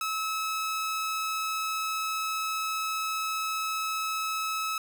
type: tone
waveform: sawtooth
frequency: 1295 Hz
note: E6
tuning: 31 cents flat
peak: -25 dBFS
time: 0.01-4.78 s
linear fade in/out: 2 ms
effects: none